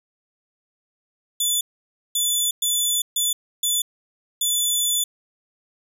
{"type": "tone bursts at uneven times", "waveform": "15% pulse", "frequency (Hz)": 3481, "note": "A7", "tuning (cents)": -19, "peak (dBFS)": -12, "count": 6, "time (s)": [[1.4, 1.61], [2.15, 2.51], [2.62, 3.02], [3.16, 3.33], [3.63, 3.82], [4.41, 5.04]], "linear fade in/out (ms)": 5, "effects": []}